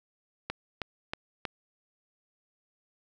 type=click train; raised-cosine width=0.3 ms; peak=-16 dBFS; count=4; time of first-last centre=0.5-1.452 s; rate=3.15 Hz; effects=none